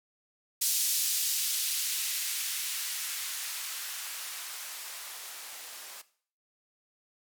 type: noise with band-pass filter sweep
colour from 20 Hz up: violet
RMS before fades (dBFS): -34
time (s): 0.61-6.02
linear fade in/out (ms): 10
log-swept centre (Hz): 4700 to 510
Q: 0.75
effects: noise-tail reverb RT60 0.5 s tail -17 dB re dry